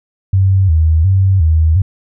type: tone with vibrato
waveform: sine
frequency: 87.31 Hz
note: F2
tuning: in tune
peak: -7 dBFS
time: 0.33-1.82 s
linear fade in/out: 5 ms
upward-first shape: square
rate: 1.4 Hz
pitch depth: 160 cents each way
effects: none